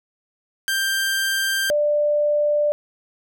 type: tone pair in turn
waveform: sawtooth / sine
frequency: 1579 / 591.5 Hz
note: G6 / D5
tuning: +12 / +12 cents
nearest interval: octave + perfect fourth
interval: 1700 cents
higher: first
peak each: -16 dBFS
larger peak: neither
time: 0.68-1.7 / 1.7-2.72 s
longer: neither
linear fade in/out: 0 ms
effects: none